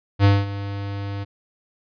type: tone with ADSR envelope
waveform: square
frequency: 100 Hz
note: G2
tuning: 35 cents sharp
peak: -11 dBFS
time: 0.19-1.25 s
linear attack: 54 ms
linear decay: 210 ms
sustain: -16 dB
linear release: 23 ms
effects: resampled to 11025 Hz

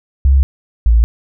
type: tone pair in turn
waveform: sine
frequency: 67.6 / 56.84 Hz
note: C#2 / A#1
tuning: -43 / -43 cents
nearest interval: minor third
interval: 300 cents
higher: first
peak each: -6 dBFS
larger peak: neither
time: 0.25-0.43 / 0.86-1.04 s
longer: neither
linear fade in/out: 0 ms
effects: none

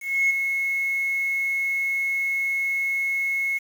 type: tone with ADSR envelope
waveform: sine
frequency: 2179 Hz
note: C#7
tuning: 30 cents flat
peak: -14 dBFS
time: 0-3.59 s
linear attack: 300 ms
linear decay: 12 ms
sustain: -7 dB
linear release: 20 ms
effects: tanh soft clip ceiling -15 dBFS + 7-bit

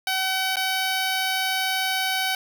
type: tone with dropouts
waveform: 10% pulse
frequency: 759 Hz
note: F#5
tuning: 44 cents sharp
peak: -14 dBFS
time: 0.07-2.35 s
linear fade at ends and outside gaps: 2 ms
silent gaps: 0.558-0.568 s
effects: none

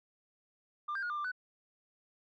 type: tone with pitch steps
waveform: sine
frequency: 1194 / 1587 / 1439 / 1196 / 1183 / 1495 Hz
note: D6 / G6 / F#6 / D6 / D6 / F#6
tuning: +28 / +21 / -49 / +31 / +12 / +17 cents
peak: -32 dBFS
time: 0.88-1.318 s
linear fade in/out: 10 ms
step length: 73 ms
effects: tanh soft clip ceiling -32 dBFS

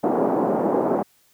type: band-pass noise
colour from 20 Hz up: pink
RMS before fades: -21 dBFS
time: 0.03-1.03 s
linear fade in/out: 10 ms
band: 220 to 880 Hz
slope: 24 dB/octave
effects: white hiss -60 dBFS RMS until 1.33 s

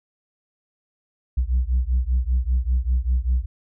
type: beating tone pair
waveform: sine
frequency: 60.1 / 65.2 Hz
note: B1 / C2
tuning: -46 / -5 cents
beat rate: 5.1 Hz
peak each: -19 / -20 dBFS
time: 1.37-3.46 s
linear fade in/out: 10 ms
effects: tanh soft clip ceiling -14 dBFS

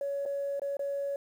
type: tone with dropouts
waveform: sine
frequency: 561 Hz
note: C#5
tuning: 21 cents sharp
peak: -29 dBFS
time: 0.01-1.16 s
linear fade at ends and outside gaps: 2 ms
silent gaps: 0.254-0.26 / 0.596-0.618 / 0.769-0.793 s
effects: tanh soft clip ceiling -26 dBFS + 10-bit

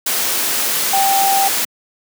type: tone in noise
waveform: sine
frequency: 784 Hz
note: G5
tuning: in tune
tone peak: -13 dBFS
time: 0.93-1.48 s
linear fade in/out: 5 ms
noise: white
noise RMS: -18 dBFS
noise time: 0.06-1.65 s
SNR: +2 dB
effects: high-pass 200 Hz 12 dB/octave

